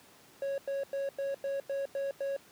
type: tone bursts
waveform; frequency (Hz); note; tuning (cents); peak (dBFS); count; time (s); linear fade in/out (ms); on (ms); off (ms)
triangle; 552; C#5; -7; -29; 8; 0.42-2.365; 2; 160; 95
effects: pink hiss -58 dBFS RMS until 2.51 s + high-pass 150 Hz 12 dB/octave